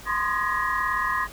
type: tone cluster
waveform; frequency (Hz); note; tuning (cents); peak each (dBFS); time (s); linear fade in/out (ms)
sine; 1026 / 1064 / 1227 / 1679 / 1895; C6 / C6 / D#6 / G#6 / A#6; -34 / +29 / -25 / +18 / +28; -29; 0.05-1.28; 50
effects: added 50 Hz sine -44 dBFS peak until 1.32 s + pink hiss -44 dBFS RMS until 1.32 s